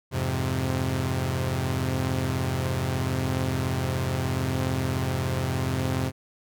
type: chord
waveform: sawtooth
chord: F minor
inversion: none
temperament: equal with one note detuned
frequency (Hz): 86.95 / 103.83 / 130.81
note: F2 / Ab2 / C3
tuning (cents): -7 / 0 / 0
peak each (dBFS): -26 / -28 / -23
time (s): 0.11-6.12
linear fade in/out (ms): 50
effects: none